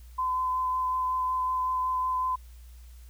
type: tone with vibrato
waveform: sine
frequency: 1020 Hz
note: C6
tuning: 44 cents flat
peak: -25 dBFS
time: 0.18-2.36 s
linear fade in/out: 10 ms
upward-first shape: sine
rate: 5.4 Hz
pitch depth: 10 cents each way
effects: added 60 Hz sine -45 dBFS peak until 3.09 s + white hiss -61 dBFS RMS until 3.09 s